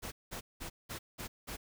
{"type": "noise bursts", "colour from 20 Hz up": "pink", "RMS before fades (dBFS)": -42, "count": 6, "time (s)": [0.02, 1.57], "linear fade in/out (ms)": 20, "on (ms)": 100, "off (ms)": 190, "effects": []}